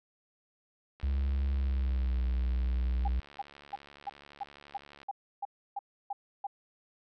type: click train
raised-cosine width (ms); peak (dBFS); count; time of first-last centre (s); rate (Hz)
0.3; -35; 290; 1-5.031; 71.7
type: tone with pitch glide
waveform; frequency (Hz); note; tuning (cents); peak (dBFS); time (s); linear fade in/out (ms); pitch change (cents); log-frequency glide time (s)
triangle; 67.8 to 61.46; C#2 to B1; -38 to -8; -25; 1.03-3.2; 5; -170; 1.5-2.23
type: tone bursts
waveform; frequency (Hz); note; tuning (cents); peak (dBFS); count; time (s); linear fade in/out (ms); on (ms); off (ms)
sine; 803; G5; +41; -32; 11; 3.05-6.469; 5; 29; 310
effects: none